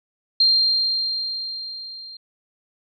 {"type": "tone with level ramp", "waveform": "sine", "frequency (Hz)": 4186, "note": "C8", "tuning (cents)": 0, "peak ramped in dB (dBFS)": [-12, -36], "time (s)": [0.4, 2.17], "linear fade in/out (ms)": 5, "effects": []}